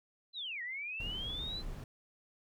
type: linear two-way sweep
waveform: sine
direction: down then up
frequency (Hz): 4100 to 1864.7 to 4100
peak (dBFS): -38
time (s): 0.33-1.63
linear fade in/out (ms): 50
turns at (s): 0.62
type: noise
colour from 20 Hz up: brown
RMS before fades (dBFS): -43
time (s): 1-1.84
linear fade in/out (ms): 2
effects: none